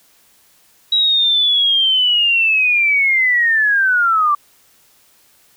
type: linear sweep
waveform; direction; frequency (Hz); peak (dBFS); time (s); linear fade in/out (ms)
sine; down; 3877 to 1153; -11; 0.92-4.35; 5
effects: white hiss -53 dBFS RMS until 5.56 s